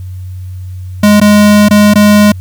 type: tone with dropouts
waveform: square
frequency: 207.7 Hz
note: G#3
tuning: in tune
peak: -3 dBFS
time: 1.03-2.32 s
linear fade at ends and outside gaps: 5 ms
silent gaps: 1.201-1.213 / 1.686-1.708 / 1.938-1.955 s
effects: added 92 Hz sine -20 dBFS peak until 2.4 s + white hiss -48 dBFS RMS until 2.4 s